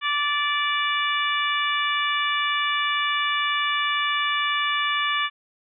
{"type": "harmonic tone", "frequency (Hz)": 583, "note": "D5", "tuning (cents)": -13, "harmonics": [2, 3, 4, 5, 6], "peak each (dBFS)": [-25, -27, -28, -29, -30], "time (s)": [0.01, 5.3], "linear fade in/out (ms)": 50, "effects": []}